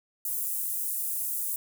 pink high-pass noise, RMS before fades -31 dBFS, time 0.25-1.56 s, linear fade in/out 2 ms, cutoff 10000 Hz, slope 24 dB/octave, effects none

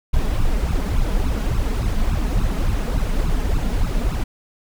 brown noise with flanger, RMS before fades -19 dBFS, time 0.13-4.24 s, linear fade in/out 10 ms, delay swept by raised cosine 0.75 to 4.85 ms, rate 3.5 Hz, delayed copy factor +0.85, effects none

